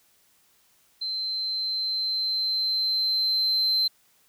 sine tone with level ramp, 4100 Hz, C8, 36 cents flat, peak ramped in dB -27 to -18 dBFS, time 1.01-3.88 s, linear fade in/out 10 ms, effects tanh soft clip ceiling -18 dBFS + white hiss -63 dBFS RMS until 4.28 s

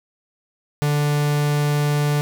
45% pulse tone, 146.83 Hz, D3, in tune, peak -17 dBFS, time 0.82-2.21 s, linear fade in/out 0 ms, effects none

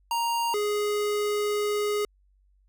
square tone pair in turn, 934 / 416 Hz, A#5 / G#4, +3 / +3 cents, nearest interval octave + major second, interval 1400 cents, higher first, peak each -25 dBFS, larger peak neither, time 0.11-0.54 / 0.54-2.05 s, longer second, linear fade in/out 2 ms, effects added 48 Hz sine -60 dBFS peak until 2.68 s

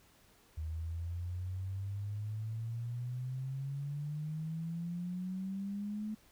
sine exponential sweep, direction up, 77.78 to 216.6 Hz, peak -36 dBFS, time 0.57-6.15 s, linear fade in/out 10 ms, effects pink hiss -65 dBFS RMS until 6.31 s

